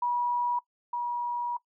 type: tone pair in turn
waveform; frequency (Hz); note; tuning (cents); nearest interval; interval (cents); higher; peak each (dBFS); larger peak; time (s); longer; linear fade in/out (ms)
sine; 968 / 961.9; B5 / B5; -35 / -46; unison; 11; first; -25 / -28; first; 0.02-0.59 / 0.93-1.57; second; 5
effects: noise-tail reverb RT60 0.1 s tail -20 dB re dry